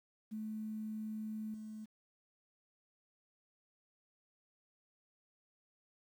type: tone with level steps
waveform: sine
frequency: 216.4 Hz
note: A3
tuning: 29 cents flat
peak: -39 / -44 dBFS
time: 0.31-1.86 s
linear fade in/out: 20 ms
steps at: 1.54 s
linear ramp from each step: 2 ms
effects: 11-bit